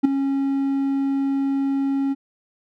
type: tone with ADSR envelope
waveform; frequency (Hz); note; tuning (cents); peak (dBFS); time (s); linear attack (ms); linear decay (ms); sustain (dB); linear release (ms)
triangle; 274.2; C#4; -19; -6; 0.03-2.15; 19; 8; -11; 31
effects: none